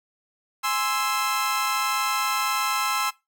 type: chord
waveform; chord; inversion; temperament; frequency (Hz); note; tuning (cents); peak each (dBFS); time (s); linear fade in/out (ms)
sawtooth; Ab augmented; none; equal; 830.6 / 1046.5 / 1318.5; Ab5 / C6 / E6; 0 / 0 / 0; -27 / -23 / -22; 0.63-3.11; 20
effects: noise-tail reverb RT60 0.2 s tail -19 dB re dry